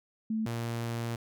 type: tone pair in turn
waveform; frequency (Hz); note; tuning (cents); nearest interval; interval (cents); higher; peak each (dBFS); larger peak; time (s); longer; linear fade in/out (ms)
sine / sawtooth; 220 / 116.76; A3 / A#2; 0 / +3; major seventh; 1097; first; -28 / -28; neither; 0.3-0.46 / 0.46-1.16; second; 5
effects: none